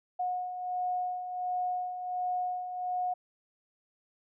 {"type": "beating tone pair", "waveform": "sine", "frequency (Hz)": [725, 726.4], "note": ["F#5", "F#5"], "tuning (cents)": [-35, -32], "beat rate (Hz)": 1.4, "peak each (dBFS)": [-39, -31], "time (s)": [0.19, 3.14], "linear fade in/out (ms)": 10, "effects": []}